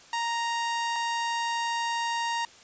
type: tone pair in turn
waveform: sawtooth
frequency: 932.3 / 932.3 Hz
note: A#5 / A#5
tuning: 0 / 0 cents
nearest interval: unison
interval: 0 cents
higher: neither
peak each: -23 dBFS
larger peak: neither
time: 0.13-0.96 / 0.96-2.45 s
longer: second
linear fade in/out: 2 ms
effects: white hiss -52 dBFS RMS until 2.63 s + resampled to 16000 Hz